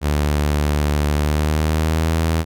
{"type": "tone with pitch glide", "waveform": "sawtooth", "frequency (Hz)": [73.9, 81.06], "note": ["D2", "E2"], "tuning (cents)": [11, -29], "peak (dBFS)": -12, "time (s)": [0.01, 2.45], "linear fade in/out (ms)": 50, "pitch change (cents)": 160, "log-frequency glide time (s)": [1.15, 2.11], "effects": []}